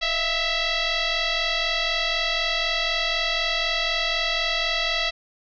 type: tone with frequency modulation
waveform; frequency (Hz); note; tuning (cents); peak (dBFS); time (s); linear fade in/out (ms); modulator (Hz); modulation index
sine; 638; D#5; +43; -21; 0.01-5.11; 20; 660; 6.2
effects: none